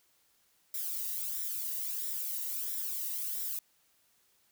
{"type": "noise with flanger", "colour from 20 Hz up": "violet", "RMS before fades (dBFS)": -36, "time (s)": [0.74, 3.59], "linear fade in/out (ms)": 2, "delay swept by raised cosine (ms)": [0.54, 1.07], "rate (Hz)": 1.5, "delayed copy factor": 0.6, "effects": ["white hiss -70 dBFS RMS until 4.51 s"]}